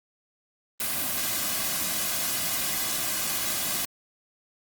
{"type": "noise with comb filter", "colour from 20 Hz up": "white", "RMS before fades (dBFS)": -28, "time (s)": [0.8, 3.85], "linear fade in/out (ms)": 2, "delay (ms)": 2.2, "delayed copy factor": -0.55, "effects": ["Opus 32 kbps"]}